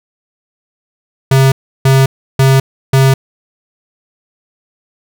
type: tone bursts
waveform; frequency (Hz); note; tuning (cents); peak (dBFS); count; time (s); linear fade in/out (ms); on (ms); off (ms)
square; 134; C3; +42; -6; 4; 1.31-3.14; 5; 210; 330
effects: none